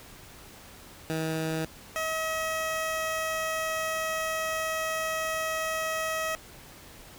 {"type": "tone pair in turn", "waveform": "15% pulse", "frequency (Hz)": [159.7, 638.8], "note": ["D#3", "D#5"], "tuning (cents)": [45, 45], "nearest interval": "2 octaves", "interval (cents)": 2400, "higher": "second", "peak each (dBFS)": -22, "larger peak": "neither", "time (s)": [[1.1, 1.65], [1.96, 6.35]], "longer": "second", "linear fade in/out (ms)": 0, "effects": ["pink hiss -49 dBFS RMS until 7.18 s"]}